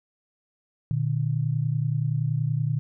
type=tone pair together; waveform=sine; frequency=119.43 / 150 Hz; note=A#2 / D3; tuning=+42 / +37 cents; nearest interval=major third; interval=395 cents; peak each=-25 dBFS; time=0.91-2.79 s; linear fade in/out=0 ms; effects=none